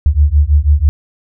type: beating tone pair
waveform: sine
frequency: 70.6 / 76.7 Hz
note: C#2 / D#2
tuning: +32 / -24 cents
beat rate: 6.1 Hz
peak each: -10 dBFS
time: 0.06-0.89 s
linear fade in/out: 0 ms
effects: none